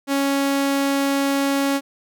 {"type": "tone", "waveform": "sawtooth", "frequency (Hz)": 277.2, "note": "C#4", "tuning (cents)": 0, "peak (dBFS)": -14, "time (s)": [0.07, 1.81], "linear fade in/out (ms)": 50, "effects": []}